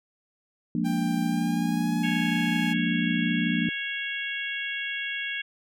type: chord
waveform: sine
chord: Bb dominant seventh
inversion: second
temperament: equal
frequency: 174.61 / 207.7 / 233.1 / 293.7 Hz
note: F3 / Ab3 / Bb3 / D4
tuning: 0 / 0 / 0 / 0 cents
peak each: -28 / -32 / -27 / -30 dBFS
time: 0.75-3.69 s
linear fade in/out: 2 ms
type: tone with pitch glide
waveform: sawtooth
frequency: 791 to 842.9 Hz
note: G5 to G#5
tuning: +15 to +25 cents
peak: -31 dBFS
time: 0.84-2.74 s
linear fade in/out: 20 ms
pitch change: +110 cents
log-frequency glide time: 1.25-2.01 s
type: harmonic tone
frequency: 552 Hz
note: C#5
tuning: 7 cents flat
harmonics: 3 / 4 / 5 / 6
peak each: -33 / -34 / -35 / -36 dBFS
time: 2.03-5.42 s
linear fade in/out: 10 ms
effects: none